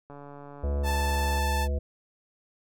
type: click train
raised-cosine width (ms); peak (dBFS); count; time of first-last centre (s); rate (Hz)
1; -31; 185; 0.1-1.387; 143
type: harmonic tone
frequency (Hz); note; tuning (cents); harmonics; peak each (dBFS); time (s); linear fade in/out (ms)
70.9; C#2; +40; 1 / 3 / 5 / 7 / 9; -25 / -40 / -43 / -37 / -41; 0.63-1.79; 10
type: tone with vibrato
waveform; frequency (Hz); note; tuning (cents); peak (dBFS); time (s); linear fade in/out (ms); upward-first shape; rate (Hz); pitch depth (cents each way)
sawtooth; 879; A5; -2; -25; 0.83-1.68; 50; sine; 20; 23
effects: none